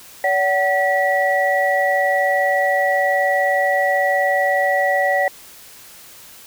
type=tone cluster; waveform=sine; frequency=571 / 752 / 1942 Hz; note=D5 / F#5 / B6; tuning=-49 / +28 / -30 cents; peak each=-19 dBFS; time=0.24-5.28 s; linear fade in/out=2 ms; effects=white hiss -42 dBFS RMS until 6.46 s